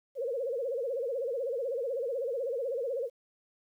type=tone with vibrato; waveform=sine; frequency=506 Hz; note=B4; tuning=42 cents sharp; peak=-30 dBFS; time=0.15-3.1 s; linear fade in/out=50 ms; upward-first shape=sine; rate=16 Hz; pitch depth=180 cents each way; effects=11-bit